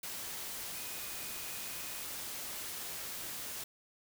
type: tone in noise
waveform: sine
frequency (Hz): 2489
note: D#7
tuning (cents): 0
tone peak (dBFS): -53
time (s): 0.75-2.04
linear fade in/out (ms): 5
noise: white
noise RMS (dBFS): -42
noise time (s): 0.03-3.64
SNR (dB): -14
effects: none